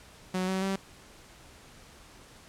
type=tone with pitch steps; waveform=sawtooth; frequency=185 / 189.21 / 193.53 Hz; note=F#3 / F#3 / G3; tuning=0 / +39 / -22 cents; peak=-24 dBFS; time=0.34-0.76 s; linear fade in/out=5 ms; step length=140 ms; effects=pink hiss -53 dBFS RMS until 2.48 s + low-pass 10000 Hz 12 dB/octave